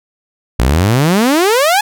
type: exponential sweep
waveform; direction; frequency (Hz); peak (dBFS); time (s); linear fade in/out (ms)
sawtooth; up; 55 to 863; -5; 0.59-1.81; 5
effects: none